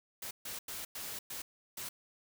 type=noise bursts at uneven times; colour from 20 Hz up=white; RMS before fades=-42 dBFS; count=6; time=0.22-0.31 / 0.45-0.59 / 0.68-0.85 / 0.95-1.19 / 1.3-1.42 / 1.77-1.89 s; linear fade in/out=5 ms; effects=none